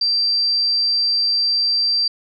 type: tone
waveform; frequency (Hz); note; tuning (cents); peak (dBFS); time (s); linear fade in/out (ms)
sine; 4699; D8; 0; -15; 0.01-2.08; 5
effects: none